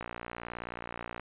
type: click train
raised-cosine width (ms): 0.5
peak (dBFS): -23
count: 71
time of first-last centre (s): 0.01-1.196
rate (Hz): 59
effects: resampled to 8000 Hz